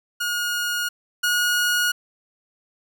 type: tone pair in turn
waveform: sawtooth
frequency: 1436 / 1445.2 Hz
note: F6 / F#6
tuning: +48 / -41 cents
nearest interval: unison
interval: 11 cents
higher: second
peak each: -19 / -15 dBFS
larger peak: second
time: 0.2-0.89 / 1.23-1.92 s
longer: neither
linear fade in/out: 10 ms
effects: none